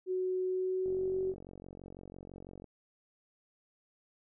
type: tone with pitch glide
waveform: sine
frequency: 370.1 to 377.4 Hz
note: F#4 to F#4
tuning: 0 to +34 cents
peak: -30 dBFS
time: 0.06-1.35 s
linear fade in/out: 50 ms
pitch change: +34 cents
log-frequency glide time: 0.45-1.21 s
type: click train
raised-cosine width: 2 ms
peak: -35 dBFS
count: 83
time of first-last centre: 0.86-2.643 s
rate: 46 Hz
effects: none